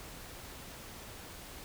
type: silence
effects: pink hiss -48 dBFS RMS until 1.64 s